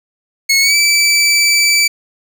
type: tone with pitch glide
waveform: 20% pulse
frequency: 2187 to 2317 Hz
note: C#7 to D7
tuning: -24 to -24 cents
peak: -4 dBFS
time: 0.49-1.88 s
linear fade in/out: 10 ms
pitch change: +100 cents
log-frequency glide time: 0.61-0.75 s
effects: none